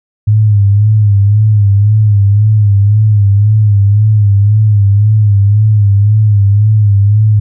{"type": "tone with vibrato", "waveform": "sine", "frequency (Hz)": 103.83, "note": "G#2", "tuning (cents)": 0, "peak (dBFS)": -4, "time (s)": [0.27, 7.4], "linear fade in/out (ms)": 10, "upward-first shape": "sine", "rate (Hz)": 1.9, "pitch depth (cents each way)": 71, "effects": []}